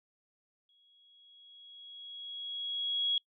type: tone with exponential growth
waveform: sine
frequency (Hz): 3322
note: G#7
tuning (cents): 0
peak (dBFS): -26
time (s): 0.69-3.18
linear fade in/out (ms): 2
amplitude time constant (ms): 540
effects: noise-tail reverb RT60 0.1 s tail -25 dB re dry